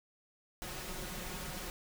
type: noise with comb filter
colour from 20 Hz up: pink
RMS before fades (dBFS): -42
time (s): 0.62-1.7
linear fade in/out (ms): 0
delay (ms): 5.5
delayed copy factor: +0.7
effects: none